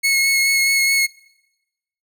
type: tone with vibrato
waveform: sawtooth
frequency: 2182 Hz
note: C#7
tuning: 28 cents flat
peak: -11 dBFS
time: 0.03-1.07 s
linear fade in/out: 20 ms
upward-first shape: sine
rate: 4.7 Hz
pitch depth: 14 cents each way
effects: noise-tail reverb RT60 1.0 s tail -25 dB re dry